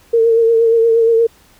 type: tone with vibrato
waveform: sine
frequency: 457.1 Hz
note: A#4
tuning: 34 cents flat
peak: -8 dBFS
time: 0.13-1.27 s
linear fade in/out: 10 ms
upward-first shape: triangle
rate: 8.5 Hz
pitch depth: 39 cents each way
effects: pink hiss -49 dBFS RMS until 1.59 s